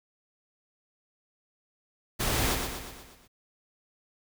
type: noise with echo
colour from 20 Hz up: pink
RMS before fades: -28 dBFS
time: 2.19-2.56 s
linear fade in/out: 20 ms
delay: 120 ms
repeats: 6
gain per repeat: -5 dB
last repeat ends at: 3.28 s
effects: none